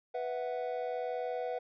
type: chord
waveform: triangle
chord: B suspended fourth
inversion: none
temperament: equal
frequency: 493.9 / 659.3 / 740 Hz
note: B4 / E5 / F#5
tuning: 0 / 0 / 0 cents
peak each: -34 / -38 / -37 dBFS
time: 0.14-1.59 s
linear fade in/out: 10 ms
effects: resampled to 11025 Hz